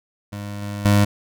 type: tone with level steps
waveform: 25% pulse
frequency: 102.3 Hz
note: G#2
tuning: 26 cents flat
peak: -25 / -23 / -9 dBFS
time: 0.32-1.05 s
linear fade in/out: 10 ms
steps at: 0.62 / 0.85 s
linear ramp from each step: 2 ms
effects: none